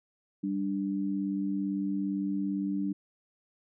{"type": "tone pair together", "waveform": "sine", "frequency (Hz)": [196, 293.7], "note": ["G3", "D4"], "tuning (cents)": [0, 0], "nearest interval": "perfect fifth", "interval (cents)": 700, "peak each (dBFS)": [-31, -31], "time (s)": [0.43, 2.93], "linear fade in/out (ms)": 10, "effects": []}